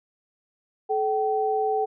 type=tone pair together; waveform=sine; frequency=431.5 / 768.8 Hz; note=A4 / G5; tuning=-34 / -34 cents; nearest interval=minor seventh; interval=1000 cents; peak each=-24 dBFS; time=0.89-1.86 s; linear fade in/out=20 ms; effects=none